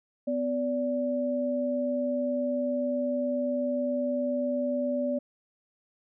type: tone pair together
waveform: sine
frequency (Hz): 251.6 / 579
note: B3 / D5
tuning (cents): +32 / -25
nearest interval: octave + major second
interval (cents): 1443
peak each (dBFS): -29 / -28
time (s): 0.27-5.19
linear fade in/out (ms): 10
effects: none